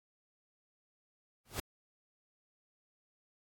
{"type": "noise with exponential growth", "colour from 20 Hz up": "pink", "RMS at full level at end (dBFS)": -32, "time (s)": [1.45, 1.6], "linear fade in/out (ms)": 5, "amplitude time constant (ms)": 31, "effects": ["AAC 64 kbps"]}